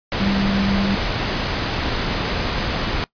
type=tone in noise; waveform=sine; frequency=197.1 Hz; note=G3; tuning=10 cents sharp; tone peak=-18 dBFS; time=0.2-0.95 s; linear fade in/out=0 ms; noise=pink; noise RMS=-22 dBFS; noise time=0.12-3.04 s; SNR=+1 dB; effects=noise-tail reverb RT60 0.1 s tail -21 dB re dry + resampled to 11025 Hz